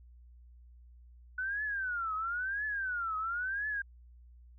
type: tone with vibrato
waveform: sine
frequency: 1480 Hz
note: F#6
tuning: in tune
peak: -32 dBFS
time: 1.38-3.82 s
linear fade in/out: 5 ms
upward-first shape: triangle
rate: 0.98 Hz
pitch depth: 280 cents each way
effects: added 60 Hz sine -53 dBFS peak until 4.58 s